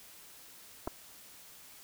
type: clicks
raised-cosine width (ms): 1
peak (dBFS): -22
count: 2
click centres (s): 0.874 / 0.877
effects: white hiss -54 dBFS RMS until 1.83 s